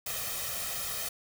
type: noise with comb filter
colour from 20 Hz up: white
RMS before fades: -35 dBFS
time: 0.06-1.09 s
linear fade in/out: 5 ms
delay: 1.6 ms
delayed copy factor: +0.75
effects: none